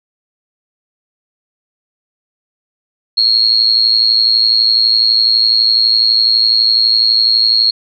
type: tone with amplitude modulation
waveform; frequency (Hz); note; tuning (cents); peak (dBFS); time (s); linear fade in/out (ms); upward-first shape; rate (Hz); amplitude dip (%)
sine; 4278; C8; +38; -4; 3.17-7.71; 10; sine; 112; 90
effects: none